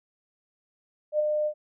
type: tone with ADSR envelope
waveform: sine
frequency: 604 Hz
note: D5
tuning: 48 cents sharp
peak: -19 dBFS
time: 1.12-1.54 s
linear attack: 74 ms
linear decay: 15 ms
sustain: -4 dB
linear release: 77 ms
effects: none